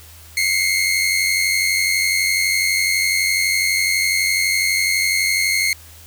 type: tone pair together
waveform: sawtooth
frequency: 2093 / 2185 Hz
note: C7 / C#7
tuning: 0 / -26 cents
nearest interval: minor second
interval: 74 cents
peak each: -16 / -15 dBFS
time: 0.37-5.73 s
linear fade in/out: 2 ms
effects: added 81 Hz sine -43 dBFS peak until 6.06 s + white hiss -44 dBFS RMS until 6.06 s